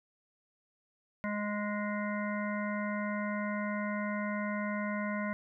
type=harmonic tone; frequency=207.7 Hz; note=G#3; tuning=in tune; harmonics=1 / 3 / 5 / 7 / 9 / 10; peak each=-34 / -39 / -41 / -42 / -44 / -44 dBFS; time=1.24-5.33 s; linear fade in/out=0 ms; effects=none